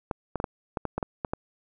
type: clicks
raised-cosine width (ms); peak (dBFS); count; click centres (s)
1; -14; 10; 0.112 / 0.357 / 0.401 / 0.442 / 0.772 / 0.853 / 0.98 / 1.028 / 1.248 / 1.335
effects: none